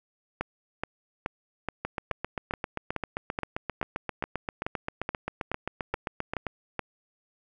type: two click trains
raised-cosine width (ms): 0.5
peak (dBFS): -14 / -15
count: 16 / 36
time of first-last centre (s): 0.41-6.793 / 1.85-6.467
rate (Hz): 2.35 / 7.58
effects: none